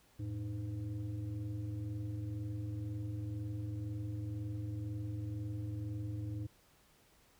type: tone with frequency modulation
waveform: sine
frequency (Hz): 110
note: A2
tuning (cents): 0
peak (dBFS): -37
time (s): 0.19-6.47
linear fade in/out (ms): 10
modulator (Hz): 198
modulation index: 0.8
effects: pink hiss -67 dBFS RMS until 7.39 s